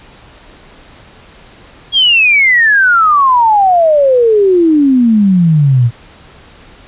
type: exponential sweep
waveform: sine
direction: down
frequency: 3320 to 114.3 Hz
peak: -5 dBFS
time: 1.92-5.91 s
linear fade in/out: 50 ms
effects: pink hiss -39 dBFS RMS until 6.87 s + resampled to 8000 Hz